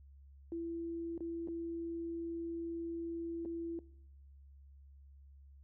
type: tone with dropouts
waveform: sine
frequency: 334.7 Hz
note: E4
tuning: 26 cents sharp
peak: -37 dBFS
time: 0.52-3.79 s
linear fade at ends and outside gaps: 1 ms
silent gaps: 1.178-1.206 / 1.475-1.484 / 3.451-3.457 s
effects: noise-tail reverb RT60 0.8 s tail -22 dB re dry + added 69 Hz sine -55 dBFS peak until 5.63 s